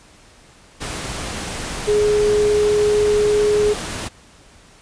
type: tone in noise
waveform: sine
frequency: 418.2 Hz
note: G#4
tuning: 12 cents sharp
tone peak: -13 dBFS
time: 1.87-3.74 s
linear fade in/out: 20 ms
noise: pink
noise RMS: -27 dBFS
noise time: 0.8-4.09 s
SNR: +11 dB
effects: pink hiss -48 dBFS RMS until 4.81 s + resampled to 22050 Hz